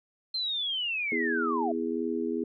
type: linear sweep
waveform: sine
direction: down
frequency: 4176 to 630 Hz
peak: -28 dBFS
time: 0.34-1.72 s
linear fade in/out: 5 ms
type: chord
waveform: sine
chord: E major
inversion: second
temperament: just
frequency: 247.2 / 329.6 / 412 Hz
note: B3 / E4 / G#4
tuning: +2 / 0 / -14 cents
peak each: -32 dBFS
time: 1.12-2.44 s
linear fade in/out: 2 ms
effects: none